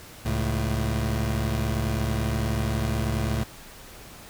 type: tone pair together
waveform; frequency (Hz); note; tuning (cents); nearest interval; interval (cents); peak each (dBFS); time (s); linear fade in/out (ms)
25% pulse; 69.23 / 110; C#2 / A2; -2 / 0; minor sixth; 802; -23; 0.25-3.44; 10
effects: pink hiss -45 dBFS RMS until 4.29 s